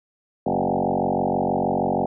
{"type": "tone with frequency modulation", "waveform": "sine", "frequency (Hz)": 493.9, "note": "B4", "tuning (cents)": 0, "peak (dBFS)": -19, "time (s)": [0.46, 2.06], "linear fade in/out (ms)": 5, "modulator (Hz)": 46.3, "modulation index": 7.2, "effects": []}